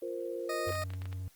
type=chord; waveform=sine; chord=F suspended fourth; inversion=none; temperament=equal; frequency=349.2 / 466.2 / 523.3 Hz; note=F4 / Bb4 / C5; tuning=0 / 0 / 0 cents; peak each=-39 dBFS; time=0.02-0.71 s; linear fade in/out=5 ms
type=tone; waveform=20% pulse; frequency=620 Hz; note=D#5; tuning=6 cents flat; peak=-29 dBFS; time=0.49-0.84 s; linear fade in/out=5 ms
type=tone with vibrato; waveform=triangle; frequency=92.7 Hz; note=F#2; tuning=4 cents sharp; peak=-34 dBFS; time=0.67-1.28 s; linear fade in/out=0 ms; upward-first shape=triangle; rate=17 Hz; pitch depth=21 cents each way
type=clicks; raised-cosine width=0.3 ms; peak=-31 dBFS; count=9; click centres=0.693 / 0.724 / 0.754 / 0.821 / 0.904 / 0.936 / 1.019 / 1.056 / 1.128 s
effects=white hiss -64 dBFS RMS until 1.35 s + Opus 32 kbps